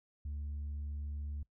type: tone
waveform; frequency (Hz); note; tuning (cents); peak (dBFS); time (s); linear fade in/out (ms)
sine; 73; D2; -10; -35; 0.25-1.43; 5
effects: noise-tail reverb RT60 0.1 s tail -24 dB re dry + tanh soft clip ceiling -36 dBFS